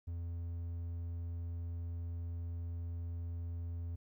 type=tone; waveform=triangle; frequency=85 Hz; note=F2; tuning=46 cents flat; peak=-36 dBFS; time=0.07-3.96 s; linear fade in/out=10 ms; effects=13-bit